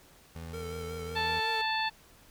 25% pulse tone, 82.41 Hz, E2, in tune, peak -36 dBFS, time 0.35-1.4 s, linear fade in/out 10 ms
square tone with vibrato, 450 Hz, A4, 39 cents sharp, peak -39 dBFS, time 0.53-1.62 s, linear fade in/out 10 ms, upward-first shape sine, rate 5.4 Hz, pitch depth 33 cents each way
harmonic tone, 880 Hz, A5, in tune, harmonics 1 / 2 / 3 / 4 / 5, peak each -31 / -34 / -36 / -37 / -38 dBFS, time 1.15-1.9 s, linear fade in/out 20 ms
effects pink hiss -58 dBFS RMS until 2.3 s

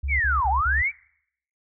sine tone bursts, 68.9 Hz, C#2, 10 cents flat, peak -24 dBFS, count 4, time 0.03-0.821 s, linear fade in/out 10 ms, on 170 ms, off 37 ms
sine linear two-way sweep, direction down then up, 2373 to 740 to 2373 Hz, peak -20 dBFS, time 0.08-0.92 s, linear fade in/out 50 ms, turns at 0.49 s
effects noise-tail reverb RT60 0.7 s tail -24 dB re dry

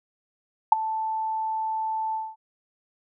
sine tone with ADSR envelope, 880 Hz, A5, in tune, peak -7 dBFS, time 0.72-2.36 s, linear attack 4 ms, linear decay 12 ms, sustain -18 dB, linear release 220 ms, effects none

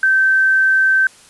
sine tone, 1550 Hz, G6, 20 cents flat, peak -10 dBFS, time 0.03-1.07 s, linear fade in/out 2 ms, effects white hiss -45 dBFS RMS until 1.29 s + resampled to 24000 Hz

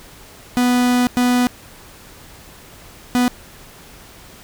45% pulse tone bursts at uneven times, 246.9 Hz, B3, in tune, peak -13 dBFS, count 3, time 0.57-1.07 / 1.17-1.47 / 3.15-3.28 s, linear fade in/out 0 ms, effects pink hiss -42 dBFS RMS until 4.43 s

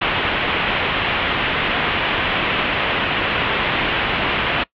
white low-pass noise, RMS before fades -20 dBFS, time 0.01-4.64 s, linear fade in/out 10 ms, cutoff 3200 Hz, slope 48 dB/octave, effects noise-tail reverb RT60 0.1 s tail -22 dB re dry

